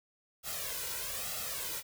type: noise with flanger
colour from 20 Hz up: white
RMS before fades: -38 dBFS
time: 0.43-1.83 s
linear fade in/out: 50 ms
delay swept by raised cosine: 1.5 to 2.07 ms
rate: 1.1 Hz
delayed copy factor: +0.75
effects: none